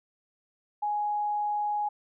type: tone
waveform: sine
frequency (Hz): 833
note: G#5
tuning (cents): +5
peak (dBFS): -26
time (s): 0.82-1.89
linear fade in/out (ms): 10
effects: none